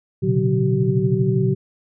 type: tone cluster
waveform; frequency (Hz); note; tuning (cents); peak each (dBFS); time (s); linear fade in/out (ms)
sine; 118.7 / 130.7 / 143.9 / 185 / 382.4; A#2 / C3 / D3 / F#3 / G4; +32 / -1 / -35 / 0 / -43; -22; 0.22-1.55; 20
effects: none